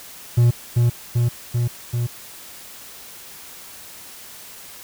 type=tone with echo; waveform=triangle; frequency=119.7 Hz; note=A#2; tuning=46 cents sharp; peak=-9 dBFS; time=0.37-0.51 s; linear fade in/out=10 ms; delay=390 ms; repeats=4; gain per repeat=-2 dB; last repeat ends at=2.07 s; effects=white hiss -40 dBFS RMS until 4.83 s